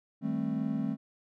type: chord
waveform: triangle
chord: A half-diminished seventh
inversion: second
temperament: just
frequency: 158.4 / 198 / 220 / 264 Hz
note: Eb3 / G3 / A3 / C4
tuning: +31 / +18 / 0 / +16 cents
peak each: -35 / -34 / -31 / -32 dBFS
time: 0.21-0.97 s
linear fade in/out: 50 ms
effects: none